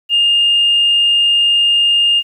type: tone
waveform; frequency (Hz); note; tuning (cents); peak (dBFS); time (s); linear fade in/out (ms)
sine; 2823; F7; +18; -8; 0.09-2.23; 50
effects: tanh soft clip ceiling -4 dBFS + 8-bit

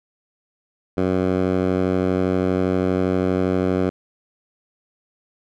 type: tone with band-pass filter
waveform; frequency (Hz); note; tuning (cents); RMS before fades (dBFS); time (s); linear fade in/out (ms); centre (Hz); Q
10% pulse; 92.5; F#2; 0; -20; 0.97-3.9; 10; 330; 0.54
effects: none

